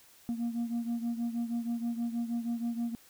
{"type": "beating tone pair", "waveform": "sine", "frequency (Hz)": [233.1, 239.4], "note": ["A#3", "A#3"], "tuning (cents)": [0, 46], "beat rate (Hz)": 6.3, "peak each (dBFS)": [-30, -34], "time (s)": [0.29, 2.95], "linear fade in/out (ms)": 0, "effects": ["tanh soft clip ceiling -28 dBFS", "white hiss -59 dBFS RMS until 3.09 s"]}